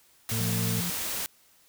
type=noise; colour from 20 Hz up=white; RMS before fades=-32 dBFS; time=0.29-1.26 s; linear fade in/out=0 ms
type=harmonic tone; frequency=112.8 Hz; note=A2; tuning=44 cents sharp; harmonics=1 / 2 / 4; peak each=-29 / -35 / -41 dBFS; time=0.31-0.81 s; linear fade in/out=10 ms
type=tone; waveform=sine; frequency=175.3 Hz; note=F3; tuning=7 cents sharp; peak=-31 dBFS; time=0.4-0.9 s; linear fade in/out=2 ms
effects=white hiss -61 dBFS RMS until 1.68 s